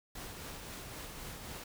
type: noise with tremolo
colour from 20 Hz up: pink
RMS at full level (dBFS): -44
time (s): 0.15-1.64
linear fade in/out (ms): 5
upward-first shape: triangle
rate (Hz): 3.8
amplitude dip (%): 35
effects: none